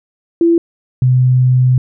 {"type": "tone pair in turn", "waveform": "sine", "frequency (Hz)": [337, 127.18], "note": ["E4", "C3"], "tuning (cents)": [38, -49], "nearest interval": "octave + perfect fourth", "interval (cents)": 1687, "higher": "first", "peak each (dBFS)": -7, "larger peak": "neither", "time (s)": [[0.41, 0.58], [1.02, 1.78]], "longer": "second", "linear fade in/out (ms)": 2, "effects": []}